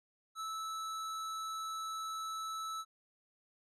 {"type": "tone", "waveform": "square", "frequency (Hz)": 1309, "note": "E6", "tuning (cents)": -13, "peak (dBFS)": -39, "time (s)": [0.35, 2.85], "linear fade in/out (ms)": 50, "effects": ["low-pass 11000 Hz 12 dB/octave"]}